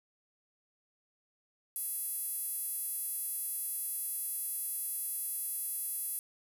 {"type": "tone with high-pass filter", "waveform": "sawtooth", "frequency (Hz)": 670, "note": "E5", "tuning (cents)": 28, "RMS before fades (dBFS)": -37, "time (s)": [1.76, 6.19], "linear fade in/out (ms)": 0, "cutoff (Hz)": 11000, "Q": 7.5, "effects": []}